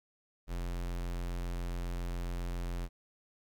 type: tone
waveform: square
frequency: 43.65 Hz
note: F1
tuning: in tune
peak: -35 dBFS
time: 0.47-2.89 s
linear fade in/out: 50 ms
effects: 12-bit